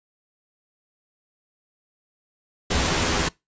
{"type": "noise with comb filter", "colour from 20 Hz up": "pink", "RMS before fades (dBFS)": -22, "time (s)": [2.7, 3.29], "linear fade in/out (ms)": 10, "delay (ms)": 12, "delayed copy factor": 0.7, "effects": ["noise-tail reverb RT60 0.2 s tail -23 dB re dry", "resampled to 16000 Hz"]}